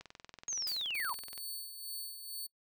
click train, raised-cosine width 0.2 ms, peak -31 dBFS, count 30, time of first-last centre 0.01-1.378 s, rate 21.2 Hz
sine linear sweep, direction down, 6645 to 884 Hz, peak -34 dBFS, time 0.48-1.13 s, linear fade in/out 2 ms
blue noise with exponential decay, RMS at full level -40 dBFS, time 0.67-0.99 s, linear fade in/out 5 ms, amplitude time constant 69 ms
10% pulse tone with tremolo, 4460 Hz, C#8, 10 cents sharp, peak -32 dBFS, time 0.94-2.47 s, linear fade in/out 10 ms, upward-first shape sine, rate 2.2 Hz, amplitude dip 55%
effects noise-tail reverb RT60 0.1 s tail -24 dB re dry

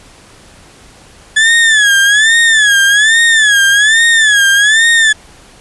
35% pulse tone with vibrato, 1718 Hz, A6, 42 cents flat, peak -4 dBFS, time 1.36-5.13 s, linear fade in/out 10 ms, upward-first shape sine, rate 1.2 Hz, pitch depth 130 cents each way, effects pink hiss -40 dBFS RMS until 5.6 s + resampled to 24000 Hz

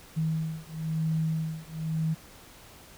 sine beating tone pair, 158.9 / 159.9 Hz, D#3 / D#3, +37 / +48 cents, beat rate 1 Hz, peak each -30 dBFS, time 0.16-2.15 s, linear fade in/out 20 ms, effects pink hiss -51 dBFS RMS until 2.97 s

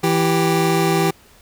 25% pulse tone pair together, 164.81 / 392 Hz, E3 / G4, 0 / 0 cents, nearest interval octave + minor third, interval 1500 cents, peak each -14 dBFS, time 0.03-1.11 s, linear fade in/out 10 ms, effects pink hiss -50 dBFS RMS until 1.41 s

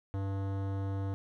sine tone with hard clipping, 97.7 Hz, G2, 5 cents flat, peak -34 dBFS, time 0.14-1.14 s, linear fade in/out 0 ms, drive 18 dB, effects none

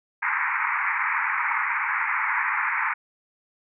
white band-pass noise, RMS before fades -25 dBFS, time 0.22-2.94 s, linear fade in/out 10 ms, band 860 to 2300 Hz, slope 96 dB/octave, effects none

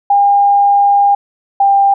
sine tone pair in turn, 806 / 794.4 Hz, G5 / G5, +48 / +23 cents, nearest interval unison, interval 25 cents, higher first, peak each -6 dBFS, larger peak neither, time 0.1-1.15 / 1.6-1.94 s, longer first, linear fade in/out 5 ms, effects none

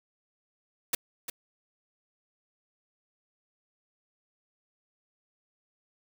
white noise with echo, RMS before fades -26 dBFS, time 0.93-0.95 s, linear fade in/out 5 ms, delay 350 ms, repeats 1, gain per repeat -10 dB, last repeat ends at 1.3 s, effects none

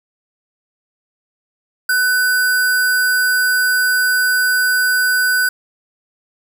sine tone with sample-and-hold, 1500 Hz, F#6, 23 cents sharp, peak -12 dBFS, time 1.89-5.49 s, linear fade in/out 5 ms, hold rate 6300 Hz, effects none

